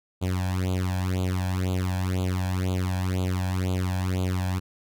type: tone with flanger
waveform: sawtooth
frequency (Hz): 92.3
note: F#2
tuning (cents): -4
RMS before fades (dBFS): -26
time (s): 0.21-4.6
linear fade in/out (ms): 20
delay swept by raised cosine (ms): 0.27 to 1.23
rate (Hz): 2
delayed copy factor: +1
effects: none